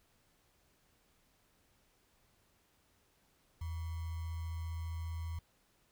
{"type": "tone with sample-and-hold", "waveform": "sine", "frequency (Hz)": 82.41, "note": "E2", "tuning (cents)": 0, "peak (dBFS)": -37, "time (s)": [3.61, 5.39], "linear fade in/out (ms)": 5, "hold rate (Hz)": 1050, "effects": ["pink hiss -72 dBFS RMS until 5.91 s"]}